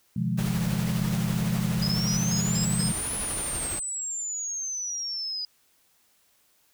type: chord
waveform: sine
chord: F half-diminished seventh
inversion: second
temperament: just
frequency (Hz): 125.72 / 157.15 / 174.61 / 209.5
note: Cb3 / Eb3 / F3 / Ab3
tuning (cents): +31 / +18 / 0 / +15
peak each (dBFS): -29 / -33 / -28 / -30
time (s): 0.16-2.92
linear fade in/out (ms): 5
type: noise with tremolo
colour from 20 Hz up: pink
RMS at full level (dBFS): -34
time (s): 0.37-3.8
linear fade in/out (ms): 20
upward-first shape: triangle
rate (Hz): 12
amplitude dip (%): 30
type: exponential two-way sweep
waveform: sine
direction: up then down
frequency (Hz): 4928 to 9956 to 4928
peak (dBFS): -29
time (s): 1.82-5.45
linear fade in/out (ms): 2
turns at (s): 3.13
type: tone bursts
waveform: sine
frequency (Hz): 5100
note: D#8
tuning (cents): +42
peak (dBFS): -31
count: 5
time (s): 1.83-2.89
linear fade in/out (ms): 5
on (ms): 100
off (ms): 140
effects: white hiss -65 dBFS RMS until 6.73 s